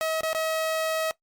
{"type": "tone with dropouts", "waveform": "sawtooth", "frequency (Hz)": 639, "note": "D#5", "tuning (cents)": 46, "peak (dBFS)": -21, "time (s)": [0.01, 1.11], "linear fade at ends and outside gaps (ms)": 0, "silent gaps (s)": [[0.208, 0.233], [0.331, 0.348]], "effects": ["noise-tail reverb RT60 0.1 s tail -19 dB re dry", "Opus 48 kbps"]}